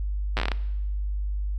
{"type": "slowing click train", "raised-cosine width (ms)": 0.3, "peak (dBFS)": -10, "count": 9, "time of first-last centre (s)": [0.37, 0.517], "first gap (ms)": 8, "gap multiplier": 1.23, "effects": ["noise-tail reverb RT60 1.0 s tail -19 dB re dry", "added 50 Hz sine -25 dBFS peak until 1.58 s"]}